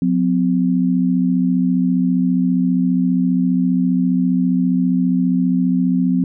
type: tone pair together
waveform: sine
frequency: 180.9 / 255.8 Hz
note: F#3 / C4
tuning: -39 / -39 cents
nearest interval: tritone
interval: 600 cents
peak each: -16 dBFS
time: 0.02-6.24 s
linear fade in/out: 2 ms
effects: none

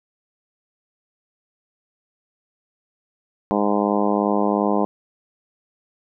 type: harmonic tone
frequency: 102.8 Hz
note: G#2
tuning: 17 cents flat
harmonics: 2 / 3 / 4 / 5 / 6 / 7 / 8 / 9 / 10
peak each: -22 / -24 / -25 / -26 / -27 / -27 / -28 / -29 / -29 dBFS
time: 3.51-4.85 s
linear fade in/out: 0 ms
effects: none

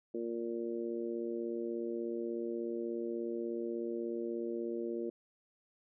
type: harmonic tone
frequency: 116.54 Hz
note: A#2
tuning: in tune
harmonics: 2 / 3 / 4 / 5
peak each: -42 / -37 / -41 / -48 dBFS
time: 0.14-5.1 s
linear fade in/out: 5 ms
effects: none

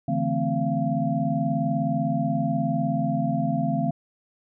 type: tone cluster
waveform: sine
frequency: 144.2 / 164.4 / 220.7 / 259.8 / 686 Hz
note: D3 / E3 / A3 / C4 / F5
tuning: -31 / -4 / +5 / -12 / -31 cents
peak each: -28 dBFS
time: 0.08-3.91 s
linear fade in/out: 5 ms
effects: none

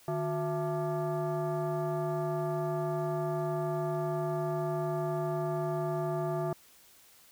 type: tone with frequency modulation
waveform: sine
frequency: 152.1 Hz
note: D#3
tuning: 39 cents flat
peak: -29 dBFS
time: 0.08-6.53 s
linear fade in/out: 2 ms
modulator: 515 Hz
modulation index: 1.4
effects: white hiss -59 dBFS RMS until 7.31 s

